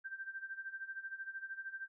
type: tone with tremolo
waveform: sine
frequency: 1569 Hz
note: G6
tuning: 1 cent sharp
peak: -39 dBFS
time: 0.04-1.88 s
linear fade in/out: 20 ms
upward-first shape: sine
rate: 13 Hz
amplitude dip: 80%
effects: none